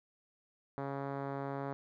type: tone with low-pass filter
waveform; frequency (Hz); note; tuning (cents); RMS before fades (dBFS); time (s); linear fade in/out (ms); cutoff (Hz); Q
5% pulse; 138.59; C#3; 0; -39; 0.78-1.73; 0; 930; 0.59
effects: none